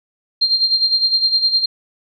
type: tone with tremolo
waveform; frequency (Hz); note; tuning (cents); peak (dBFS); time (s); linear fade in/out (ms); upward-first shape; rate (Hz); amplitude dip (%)
sine; 4186; C8; 0; -10; 0.41-1.66; 10; sine; 9.8; 70
effects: none